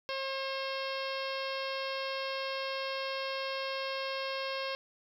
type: harmonic tone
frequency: 537 Hz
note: C5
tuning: 45 cents sharp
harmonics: 1 / 2 / 3 / 4 / 5 / 6 / 7 / 8 / 9 / 10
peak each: -37 / -40 / -44 / -45 / -43 / -45 / -48 / -46 / -48 / -49 dBFS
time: 0.09-4.75 s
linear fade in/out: 0 ms
effects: 11-bit